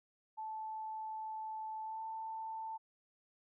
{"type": "tone with pitch glide", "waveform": "sine", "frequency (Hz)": [874, 887.7], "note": ["A5", "A5"], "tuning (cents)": [-12, 15], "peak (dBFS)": -40, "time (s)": [0.37, 2.78], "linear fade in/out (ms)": 20, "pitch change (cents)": 27, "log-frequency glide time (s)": [1.82, 2.02], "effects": []}